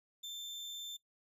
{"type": "tone", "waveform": "35% pulse", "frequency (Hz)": 3558, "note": "A7", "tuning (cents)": 19, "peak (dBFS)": -40, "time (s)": [0.23, 0.97], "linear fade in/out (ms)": 10, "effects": ["noise-tail reverb RT60 0.1 s tail -18 dB re dry", "resampled to 32000 Hz"]}